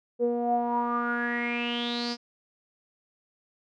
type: tone with low-pass filter sweep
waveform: sawtooth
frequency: 238.9 Hz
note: A#3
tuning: 43 cents sharp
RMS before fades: -28 dBFS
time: 0.19-2.17 s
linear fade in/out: 50 ms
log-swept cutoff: 480 to 5100 Hz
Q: 9.8
effects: none